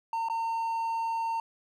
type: tone with dropouts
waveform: triangle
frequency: 911 Hz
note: A#5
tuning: 40 cents flat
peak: -26 dBFS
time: 0.13-1.4 s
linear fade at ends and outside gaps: 2 ms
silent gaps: 0.286-0.298 s
effects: none